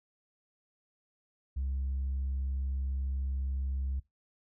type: tone with tanh clipping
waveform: triangle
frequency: 67 Hz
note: C2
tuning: 42 cents sharp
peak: -31 dBFS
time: 1.56-4 s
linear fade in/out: 10 ms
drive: 6 dB
effects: noise-tail reverb RT60 0.2 s tail -22 dB re dry